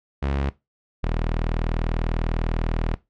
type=tone pair in turn; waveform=sawtooth; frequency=69.3 / 40.05 Hz; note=C#2 / E1; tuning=0 / -49 cents; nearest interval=major sixth; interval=949 cents; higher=first; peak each=-18 dBFS; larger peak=neither; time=0.22-0.5 / 1.03-2.95 s; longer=second; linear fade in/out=10 ms; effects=noise-tail reverb RT60 0.2 s tail -18 dB re dry + low-pass 3000 Hz 12 dB/octave

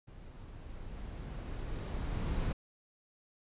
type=noise with level ramp; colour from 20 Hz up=brown; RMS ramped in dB=-51 to -32 dBFS; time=0.07-2.53 s; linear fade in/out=10 ms; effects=resampled to 8000 Hz

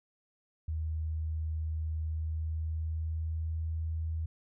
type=tone with pitch glide; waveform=sine; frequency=79 to 80.43 Hz; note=D#2 to E2; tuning=+27 to -42 cents; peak=-31 dBFS; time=0.68-4.26 s; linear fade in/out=5 ms; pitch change=+31 cents; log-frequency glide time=2.06-3.59 s; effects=none

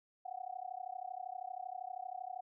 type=tone with amplitude modulation; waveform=sine; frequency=740 Hz; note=F#5; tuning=in tune; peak=-37 dBFS; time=0.25-2.41 s; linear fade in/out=10 ms; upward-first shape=sine; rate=32.7 Hz; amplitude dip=100%; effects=none

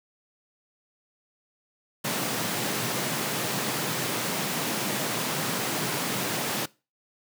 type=high-pass noise; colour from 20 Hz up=pink; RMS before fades=-29 dBFS; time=2.04-6.66 s; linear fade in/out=10 ms; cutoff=120 Hz; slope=48 dB/octave; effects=noise-tail reverb RT60 0.3 s tail -22 dB re dry

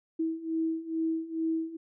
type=beating tone pair; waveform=sine; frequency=322.6 / 324.9 Hz; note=E4 / E4; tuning=-37 / -25 cents; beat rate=2.3 Hz; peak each=-33 / -30 dBFS; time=0.19-1.77 s; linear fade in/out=10 ms; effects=none

